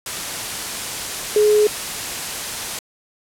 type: tone in noise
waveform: sine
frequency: 421.5 Hz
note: G#4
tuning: 26 cents sharp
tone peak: -11 dBFS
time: 1.36-1.67 s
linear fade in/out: 2 ms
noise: white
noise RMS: -26 dBFS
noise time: 0.06-2.79 s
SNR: +12 dB
effects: low-pass 11000 Hz 12 dB/octave